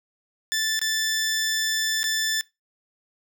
15% pulse tone with dropouts, 1760 Hz, A6, in tune, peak -16 dBFS, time 0.52-2.41 s, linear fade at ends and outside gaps 0 ms, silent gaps 0.792-0.815 / 2.031-2.041 s, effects noise-tail reverb RT60 0.2 s tail -21 dB re dry

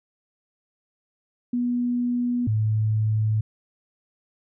sine tone pair in turn, 243.5 / 108.47 Hz, B3 / A2, -24 / -24 cents, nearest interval octave + major second, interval 1400 cents, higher first, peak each -21 / -19 dBFS, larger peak second, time 1.53-2.47 / 2.47-3.41 s, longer neither, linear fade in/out 5 ms, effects none

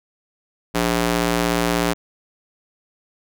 square tone with high-pass filter, 58.3 Hz, A#1, 1 cent sharp, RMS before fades -20 dBFS, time 0.74-1.94 s, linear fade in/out 20 ms, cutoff 210 Hz, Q 0.6, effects none

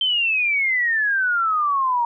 sine exponential sweep, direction down, 3136 to 932.3 Hz, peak -17 dBFS, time 0.01-2.05 s, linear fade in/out 2 ms, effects none

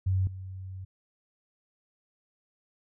sine tone with level steps, 94.2 Hz, F#2, 32 cents sharp, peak -23 / -37 dBFS, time 0.06-0.85 s, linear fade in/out 10 ms, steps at 0.27 s, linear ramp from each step 2 ms, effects none

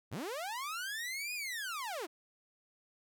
sawtooth linear two-way sweep, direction up then down, 73.6 to 2510 to 288.2 Hz, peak -34 dBFS, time 0.11-2.07 s, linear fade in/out 20 ms, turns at 1.34 s, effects none

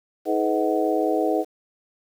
harmonic tone with a mistuned harmonic, 106.3 Hz, G#2, 41 cents sharp, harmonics 3 / 4 / 5 / 6 / 7, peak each -24 / -25 / -26 / -27 / -27 dBFS, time 0.25-1.45 s, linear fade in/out 50 ms, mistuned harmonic 5, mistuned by -95 cents, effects 8-bit

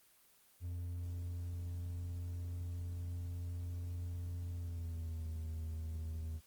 triangle tone with pitch glide, 87.31 to 80.06 Hz, F2 to D#2, 0 to +50 cents, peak -37 dBFS, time 0.6-6.41 s, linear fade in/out 50 ms, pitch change -150 cents, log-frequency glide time 4.5-5.27 s, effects white hiss -67 dBFS RMS until 6.46 s + Opus 24 kbps

